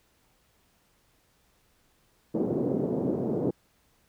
white band-pass noise, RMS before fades -28 dBFS, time 2.34-3.51 s, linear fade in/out 10 ms, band 140 to 450 Hz, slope 24 dB/octave, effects pink hiss -67 dBFS RMS until 4.08 s

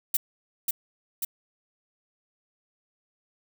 violet noise with echo, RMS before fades -23 dBFS, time 0.14-0.17 s, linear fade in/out 5 ms, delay 540 ms, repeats 2, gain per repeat -3 dB, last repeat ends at 1.25 s, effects none

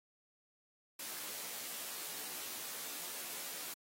white noise with comb filter, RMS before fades -44 dBFS, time 0.99-3.74 s, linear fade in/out 5 ms, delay 15 ms, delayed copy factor -0.8, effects high-pass 200 Hz 12 dB/octave + AAC 48 kbps

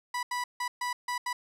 30% pulse tone bursts at uneven times, 983 Hz, B5, 8 cents flat, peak -27 dBFS, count 6, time 0.14-0.23 / 0.31-0.44 / 0.6-0.68 / 0.81-0.93 / 1.08-1.18 / 1.26-1.33 s, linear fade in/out 5 ms, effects low-pass 11000 Hz 12 dB/octave

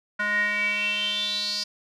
square tone with band-pass filter sweep, 207.7 Hz, G#3, in tune, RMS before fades -26 dBFS, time 0.19-1.64 s, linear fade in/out 10 ms, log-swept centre 1600 to 4900 Hz, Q 8.8, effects none

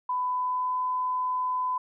sine tone with pitch glide, 1000 to 1008.1 Hz, B5 to B5, +21 to +35 cents, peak -25 dBFS, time 0.09-1.78 s, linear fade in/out 5 ms, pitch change +14 cents, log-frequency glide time 0.28-0.79 s, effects none

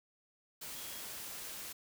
sine tone in noise, 3296 Hz, G#7, 14 cents flat, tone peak -55 dBFS, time 0.75-1.02 s, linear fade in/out 10 ms, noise white, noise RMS -45 dBFS, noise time 0.61-1.73 s, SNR -13 dB, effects none

